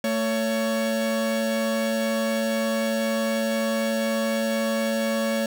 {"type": "tone pair together", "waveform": "45% pulse", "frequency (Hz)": [223.6, 560], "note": ["A3", "C#5"], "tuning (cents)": [28, 18], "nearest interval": "octave + major third", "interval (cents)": 1590, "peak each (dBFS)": -25, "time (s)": [0.04, 5.46], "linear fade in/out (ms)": 2, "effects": []}